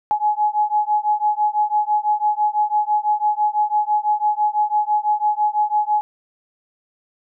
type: beating tone pair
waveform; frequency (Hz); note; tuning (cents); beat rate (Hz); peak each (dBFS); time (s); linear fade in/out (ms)
sine; 840 / 846; G#5 / G#5; +19 / +32; 6; -19; 0.11-6.01; 0
effects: none